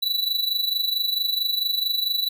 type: tone with amplitude modulation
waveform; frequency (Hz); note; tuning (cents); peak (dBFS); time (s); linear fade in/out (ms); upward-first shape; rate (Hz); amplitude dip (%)
square; 3951; B7; 0; -19; 0.02-2.29; 10; sine; 24.5; 70
effects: none